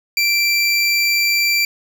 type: tone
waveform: 25% pulse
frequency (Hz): 2349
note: D7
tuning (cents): 0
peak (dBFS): -10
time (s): 0.17-1.65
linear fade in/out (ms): 2
effects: none